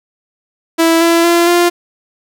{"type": "tone with pitch steps", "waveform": "sawtooth", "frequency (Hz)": [329.6, 335.7, 342, 348.4], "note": ["E4", "E4", "F4", "F4"], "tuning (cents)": [0, 32, -36, -4], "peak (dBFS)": -4, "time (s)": [0.78, 1.7], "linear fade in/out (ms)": 20, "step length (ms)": 230, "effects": []}